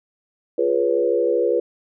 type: chord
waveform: sine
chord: C# dominant seventh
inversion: first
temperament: equal with one note detuned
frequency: 349.2 / 415.3 / 487.6 / 554.4 Hz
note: E#4 / G#4 / B4 / C#5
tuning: 0 / 0 / -22 / 0 cents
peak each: -23 / -23 / -19 / -25 dBFS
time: 0.58-1.6 s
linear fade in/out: 5 ms
effects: none